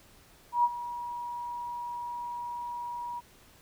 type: tone with ADSR envelope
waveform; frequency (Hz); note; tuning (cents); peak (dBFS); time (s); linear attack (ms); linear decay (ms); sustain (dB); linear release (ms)
sine; 960; B5; -49; -19; 0.52-3.21; 120; 42; -15; 27
effects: pink hiss -58 dBFS RMS until 3.61 s